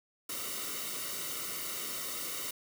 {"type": "noise with comb filter", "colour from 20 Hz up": "white", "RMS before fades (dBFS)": -38, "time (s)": [0.29, 2.51], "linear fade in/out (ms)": 5, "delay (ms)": 1.2, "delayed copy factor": -0.7, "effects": []}